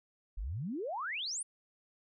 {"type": "exponential sweep", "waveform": "sine", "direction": "up", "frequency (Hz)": [40.1, 9956], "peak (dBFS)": -35, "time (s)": [0.37, 1.43], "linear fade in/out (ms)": 10, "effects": []}